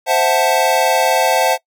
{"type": "chord", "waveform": "square", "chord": "F# half-diminished seventh", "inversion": "second", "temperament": "equal", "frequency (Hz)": [523.3, 659.3, 740, 880], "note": ["C5", "E5", "F#5", "A5"], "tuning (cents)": [0, 0, 0, 0], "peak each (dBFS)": [-19, -18, -18, -18], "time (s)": [0.06, 1.58], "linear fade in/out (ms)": 50, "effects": ["noise-tail reverb RT60 0.1 s tail -23 dB re dry"]}